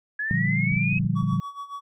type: linear sweep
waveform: sine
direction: up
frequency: 1677 to 2567 Hz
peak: -25 dBFS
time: 0.19-0.99 s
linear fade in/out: 5 ms
type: chord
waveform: sine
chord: G minor seventh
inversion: first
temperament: equal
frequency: 116.54 / 146.83 / 174.61 / 196 Hz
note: Bb2 / D3 / F3 / G3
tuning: 0 / 0 / 0 / 0 cents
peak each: -27 / -26 / -26 / -28 dBFS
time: 0.31-1.4 s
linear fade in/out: 0 ms
type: clicks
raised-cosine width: 5 ms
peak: -24 dBFS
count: 8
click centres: 0.721 / 0.765 / 0.928 / 0.976 / 1.009 / 1.05 / 1.228 / 1.332 s
type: tone with tremolo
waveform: triangle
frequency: 1130 Hz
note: C#6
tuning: 33 cents sharp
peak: -29 dBFS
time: 1.15-1.81 s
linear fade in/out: 20 ms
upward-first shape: sine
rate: 7.1 Hz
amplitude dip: 80%
effects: none